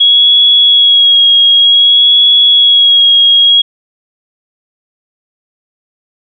sine tone with vibrato, 3322 Hz, G#7, in tune, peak -3 dBFS, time 0-3.62 s, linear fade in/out 10 ms, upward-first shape sine, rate 0.54 Hz, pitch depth 22 cents each way, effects none

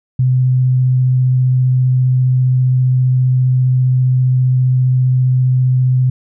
sine tone with vibrato, 127.9 Hz, C3, 39 cents flat, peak -9 dBFS, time 0.19-6.1 s, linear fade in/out 5 ms, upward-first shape triangle, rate 15 Hz, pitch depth 10 cents each way, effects none

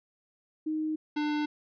sine / square tone pair in turn, 311.1 / 298.7 Hz, D#4 / D4, 0 / +29 cents, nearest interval minor second, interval 71 cents, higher first, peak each -28 dBFS, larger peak neither, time 0.66-0.96 / 1.16-1.46 s, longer neither, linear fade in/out 10 ms, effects resampled to 11025 Hz

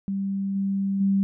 sine tone with level steps, 196 Hz, G3, in tune, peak -24 / -22 / -18 dBFS, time 0.08-1.23 s, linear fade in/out 0 ms, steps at 0.55 / 1 s, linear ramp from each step 10 ms, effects none

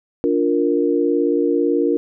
sine chord, Bb major, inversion first, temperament just, 291.4 / 349.6 / 466.2 Hz, D4 / F4 / Bb4, -13 / +2 / 0 cents, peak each -19 dBFS, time 0.24-1.97 s, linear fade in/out 0 ms, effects none

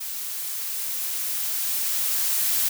blue noise with level ramp, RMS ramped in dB -32 to -22 dBFS, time 0-2.69 s, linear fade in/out 10 ms, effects none

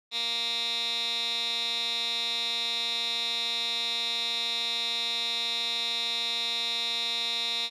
15% pulse tone with band-pass filter, 233.1 Hz, A#3, in tune, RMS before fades -30 dBFS, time 0.11-7.7 s, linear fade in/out 50 ms, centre 3700 Hz, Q 6.3, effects none

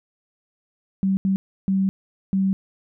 sine tone bursts at uneven times, 192.6 Hz, G3, 30 cents flat, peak -17 dBFS, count 4, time 1.03-1.17 / 1.25-1.36 / 1.68-1.89 / 2.33-2.53 s, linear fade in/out 0 ms, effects none

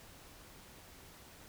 silence, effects pink hiss -56 dBFS RMS until 1.48 s

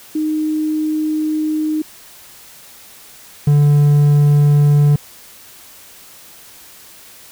sine / triangle tone pair in turn, 309 / 145.83 Hz, D#4 / D3, -12 / -12 cents, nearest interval octave + minor second, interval 1300 cents, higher first, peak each -15 / -6 dBFS, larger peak second, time 0.15-1.82 / 3.47-4.96 s, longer first, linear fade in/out 5 ms, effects white hiss -41 dBFS RMS until 7.31 s

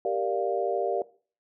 sine chord, G minor seventh, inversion none, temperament equal, 392 / 466.2 / 587.3 / 698.5 Hz, G4 / Bb4 / D5 / F5, 0 / 0 / 0 / 0 cents, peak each -30 dBFS, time 0.05-1.02 s, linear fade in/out 2 ms, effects noise-tail reverb RT60 0.4 s tail -19 dB re dry

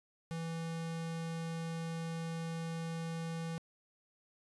square tone, 164.8 Hz, E3, in tune, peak -38 dBFS, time 0.31-3.58 s, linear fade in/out 0 ms, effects resampled to 24000 Hz

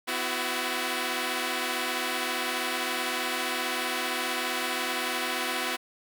5% pulse tone cluster, 253.1 / 333.6 / 372 Hz, B3 / E4 / F#4, +43 / +21 / +9 cents, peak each -21 dBFS, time 0.07-5.77 s, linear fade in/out 20 ms, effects none

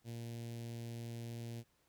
sawtooth tone with notch filter, 116.9 Hz, A#2, 5 cents sharp, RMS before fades -45 dBFS, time 0.04-1.64 s, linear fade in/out 50 ms, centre 1200 Hz, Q 0.53, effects pink hiss -75 dBFS RMS until 1.88 s

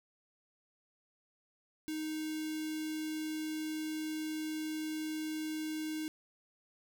square tone with notch filter, 311.1 Hz, D#4, in tune, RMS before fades -38 dBFS, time 1.88-6.08 s, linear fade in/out 0 ms, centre 830 Hz, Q 0.56, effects none

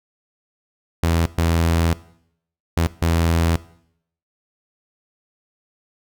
sawtooth tone bursts at uneven times, 83.2 Hz, E2, 17 cents sharp, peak -12 dBFS, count 4, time 1.03-1.26 / 1.38-1.93 / 2.77-2.87 / 3.02-3.56 s, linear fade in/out 0 ms, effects noise-tail reverb RT60 0.7 s tail -19 dB re dry

